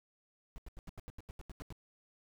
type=noise bursts; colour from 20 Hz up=brown; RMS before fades=-45 dBFS; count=12; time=0.56-1.725 s; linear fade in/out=0 ms; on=21 ms; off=83 ms; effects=none